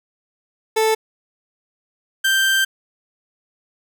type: tone pair in turn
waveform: 30% pulse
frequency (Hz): 440 / 1568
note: A4 / G6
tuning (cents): 0 / 0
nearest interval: octave + minor seventh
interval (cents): 2200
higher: second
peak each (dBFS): -12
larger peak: neither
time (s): 0.76-0.95 / 2.24-2.65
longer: second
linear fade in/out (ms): 10
effects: none